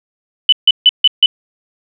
sine tone bursts, 2993 Hz, F#7, 19 cents sharp, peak -3 dBFS, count 5, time 0.49-1.26 s, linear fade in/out 2 ms, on 34 ms, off 150 ms, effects none

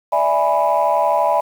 sine chord, E dominant seventh, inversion third, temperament equal, 587.3 / 659.3 / 830.6 / 987.8 Hz, D5 / E5 / G#5 / B5, 0 / 0 / 0 / 0 cents, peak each -19 / -18 / -18 / -18 dBFS, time 0.12-1.41 s, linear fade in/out 10 ms, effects tanh soft clip ceiling -6 dBFS + 7-bit

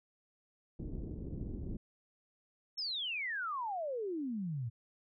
pink low-pass noise, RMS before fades -41 dBFS, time 0.79-1.77 s, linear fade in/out 5 ms, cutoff 360 Hz, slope 24 dB/octave
sine exponential sweep, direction down, 5470 to 109.1 Hz, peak -35 dBFS, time 2.77-4.7 s, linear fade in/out 20 ms
effects none

